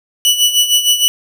sawtooth tone with tremolo, 2956 Hz, F#7, 2 cents flat, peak -4 dBFS, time 0.25-1.08 s, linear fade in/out 0 ms, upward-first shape sine, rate 6.5 Hz, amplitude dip 70%, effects none

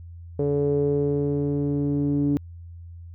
sawtooth tone with low-pass filter sweep, 143.4 Hz, D3, 41 cents flat, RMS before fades -23 dBFS, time 0.39-2.37 s, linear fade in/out 0 ms, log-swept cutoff 470 to 310 Hz, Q 6.1, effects added 85 Hz sine -38 dBFS peak until 3.14 s

